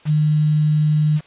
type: tone with quantisation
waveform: sine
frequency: 152 Hz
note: D#3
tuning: 40 cents flat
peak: -13 dBFS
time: 0.05-1.21 s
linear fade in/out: 50 ms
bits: 6
effects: white hiss -50 dBFS RMS until 1.26 s + resampled to 8000 Hz